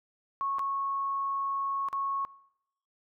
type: tone with dropouts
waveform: sine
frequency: 1100 Hz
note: C#6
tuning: 14 cents flat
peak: -28 dBFS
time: 0.41-2.25 s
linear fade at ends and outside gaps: 0 ms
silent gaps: 0.585-0.593 / 1.886-1.929 s
effects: noise-tail reverb RT60 0.8 s tail -22 dB re dry